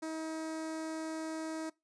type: tone with notch filter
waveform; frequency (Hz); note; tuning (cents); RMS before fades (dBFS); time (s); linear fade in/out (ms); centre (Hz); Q
sawtooth; 318.5; D#4; +41; -39; 0.02-1.7; 10; 3000; 1.2
effects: noise-tail reverb RT60 0.2 s tail -21 dB re dry + resampled to 22050 Hz